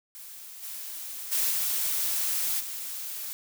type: noise with level steps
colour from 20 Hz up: blue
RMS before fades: -44 / -38 / -26 / -28 / -36 dBFS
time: 0.15-3.33 s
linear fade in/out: 0 ms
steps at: 0.62 / 1.31 / 1.5 / 2.59 s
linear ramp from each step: 20 ms
effects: none